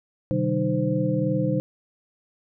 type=tone cluster; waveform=sine; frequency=128.6 / 151.5 / 190.1 / 306.4 / 518 Hz; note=C3 / D#3 / F#3 / D#4 / C5; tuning=-30 / -46 / +47 / -27 / -17 cents; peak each=-27 dBFS; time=0.31-1.6 s; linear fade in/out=0 ms; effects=none